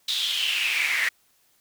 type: noise with high-pass filter sweep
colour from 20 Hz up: brown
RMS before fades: -25 dBFS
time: 0.08-1.09 s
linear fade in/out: 5 ms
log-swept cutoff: 3800 to 1900 Hz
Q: 7.1
effects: white hiss -64 dBFS RMS until 1.6 s